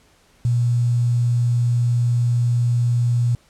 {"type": "tone with quantisation", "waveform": "sine", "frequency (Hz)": 120, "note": "B2", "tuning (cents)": -49, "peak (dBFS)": -15, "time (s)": [0.45, 3.35], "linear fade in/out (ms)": 0, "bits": 7, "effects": ["pink hiss -56 dBFS RMS until 3.49 s", "low-pass 10000 Hz 12 dB/octave"]}